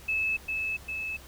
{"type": "tone with echo", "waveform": "sine", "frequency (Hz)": 2605, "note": "E7", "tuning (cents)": -21, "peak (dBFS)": -25, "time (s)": [0.08, 0.37], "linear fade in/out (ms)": 10, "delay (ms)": 400, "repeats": 2, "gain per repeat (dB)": -3, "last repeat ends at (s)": 1.17, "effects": ["added 67 Hz sine -50 dBFS peak until 1.27 s", "pink hiss -50 dBFS RMS until 1.27 s"]}